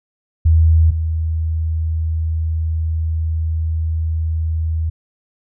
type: tone pair in turn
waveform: sine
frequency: 80.6 / 80.29 Hz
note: E2 / E2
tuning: -38 / -45 cents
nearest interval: unison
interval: 7 cents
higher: first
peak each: -8 / -16 dBFS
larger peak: first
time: 0.45-0.91 / 0.91-4.9 s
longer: second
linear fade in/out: 10 ms
effects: none